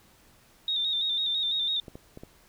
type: tone with vibrato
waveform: sine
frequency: 3666 Hz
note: A#7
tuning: 30 cents flat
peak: -25 dBFS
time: 0.68-1.8 s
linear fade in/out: 2 ms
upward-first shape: square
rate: 6 Hz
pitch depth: 43 cents each way
type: clicks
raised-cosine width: 2 ms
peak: -28 dBFS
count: 4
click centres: 1.882 / 1.955 / 2.174 / 2.235 s
effects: pink hiss -59 dBFS RMS until 2.48 s